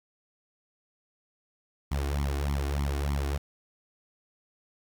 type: tone with flanger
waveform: sawtooth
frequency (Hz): 70.7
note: C#2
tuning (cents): +35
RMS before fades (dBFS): -29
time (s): 1.91-3.38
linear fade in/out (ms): 10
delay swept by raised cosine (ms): 0.9 to 2.8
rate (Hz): 3.3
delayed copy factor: +1
effects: 10-bit